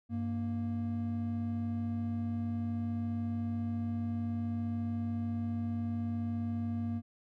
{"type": "tone pair together", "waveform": "triangle", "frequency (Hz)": [98, 233.4], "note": ["G2", "A#3"], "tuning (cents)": [0, 2], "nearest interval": "octave + minor third", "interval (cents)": 1502, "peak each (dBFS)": [-34, -32], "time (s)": [0.09, 7.02], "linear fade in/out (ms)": 50, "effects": []}